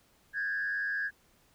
sine tone with frequency modulation, 1646 Hz, G#6, 16 cents flat, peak -29 dBFS, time 0.33-1.11 s, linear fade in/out 50 ms, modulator 97.9 Hz, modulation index 0.83, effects tanh soft clip ceiling -25 dBFS + pink hiss -66 dBFS RMS until 1.54 s

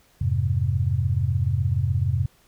sine chord, F minor, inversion none, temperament equal, 87.31 / 103.83 / 130.81 Hz, F2 / Ab2 / C3, 0 / 0 / 0 cents, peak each -24 dBFS, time 0.21-2.26 s, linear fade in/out 5 ms, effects pink hiss -59 dBFS RMS until 2.47 s

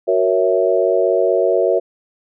sine chord, F# dominant seventh, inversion none, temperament equal, 370 / 466.2 / 554.4 / 659.3 Hz, F#4 / A#4 / C#5 / E5, 0 / 0 / 0 / 0 cents, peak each -18 dBFS, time 0.07-1.8 s, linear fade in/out 20 ms, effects none

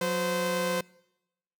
sawtooth tone pair together, 181.54 / 516 Hz, F#3 / C5, -33 / -24 cents, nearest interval octave + tritone, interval 1809 cents, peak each -27 / -24 dBFS, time 0.01-0.81 s, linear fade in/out 5 ms, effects noise-tail reverb RT60 0.9 s tail -24 dB re dry

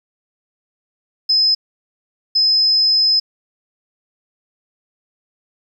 sine tone bursts at uneven times, 5100 Hz, D#8, 42 cents sharp, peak -11 dBFS, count 2, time 1.29-1.55 / 2.35-3.2 s, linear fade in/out 10 ms, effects 8-bit

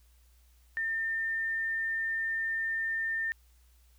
sine tone, 1805 Hz, A6, 44 cents sharp, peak -29 dBFS, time 0.77-3.32 s, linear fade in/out 0 ms, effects added 60 Hz sine -59 dBFS peak until 3.98 s + white hiss -69 dBFS RMS until 3.98 s

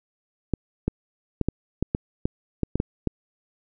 clicks, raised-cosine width 3 ms, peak -9 dBFS, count 11, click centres 0.537 / 0.88 / 1.413 / 1.486 / 1.826 / 1.949 / 2.255 / 2.633 / 2.756 / 2.801 / 3.073 s, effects none

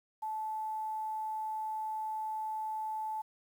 sine tone with quantisation, 870 Hz, A5, 20 cents flat, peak -34 dBFS, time 0.22-3.22 s, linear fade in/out 10 ms, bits 10, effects none

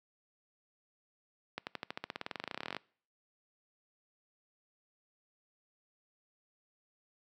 accelerating click train, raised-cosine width 0.3 ms, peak -21 dBFS, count 27, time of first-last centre 1.58-2.766 s, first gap 89 ms, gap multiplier 0.94, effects noise-tail reverb RT60 0.5 s tail -24 dB re dry + high-pass 150 Hz 12 dB/octave

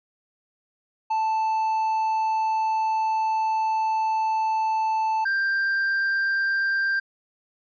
triangle tone pair in turn, 880 / 1582.1 Hz, A5 / G6, 0 / +16 cents, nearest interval minor seventh, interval 1016 cents, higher second, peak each -19 dBFS, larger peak neither, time 1.1-5.25 / 5.25-7 s, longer first, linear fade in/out 10 ms, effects resampled to 16000 Hz

